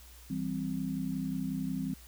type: chord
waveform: sine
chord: C major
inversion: first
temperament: equal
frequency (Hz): 164.81 / 196 / 261.6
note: E3 / G3 / C4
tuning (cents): 0 / 0 / 0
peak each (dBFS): -37 / -36 / -35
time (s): 0.3-1.94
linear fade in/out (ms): 5
effects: added 60 Hz sine -52 dBFS peak until 2.07 s + white hiss -56 dBFS RMS until 2.07 s